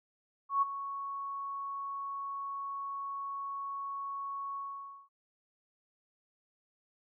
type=tone with ADSR envelope; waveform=sine; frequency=1108.7 Hz; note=C#6; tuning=in tune; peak=-23 dBFS; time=0.49-5.09 s; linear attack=130 ms; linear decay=18 ms; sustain=-13 dB; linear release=530 ms; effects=none